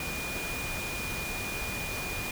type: tone in noise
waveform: sine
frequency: 2437 Hz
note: D#7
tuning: 37 cents flat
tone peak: -36 dBFS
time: 0-2.31 s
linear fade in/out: 2 ms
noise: pink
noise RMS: -36 dBFS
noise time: 0-2.31 s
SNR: -3 dB
effects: none